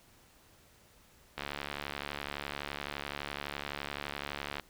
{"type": "click train", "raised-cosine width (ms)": 0.3, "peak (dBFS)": -20, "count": 232, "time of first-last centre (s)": [1.38, 4.597], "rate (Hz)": 71.8, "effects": ["pink hiss -62 dBFS RMS until 4.69 s"]}